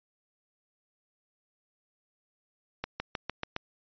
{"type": "accelerating click train", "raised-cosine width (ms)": 0.3, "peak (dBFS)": -16, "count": 6, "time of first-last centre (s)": [2.84, 3.564], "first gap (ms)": 160, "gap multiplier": 0.95, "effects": ["resampled to 11025 Hz"]}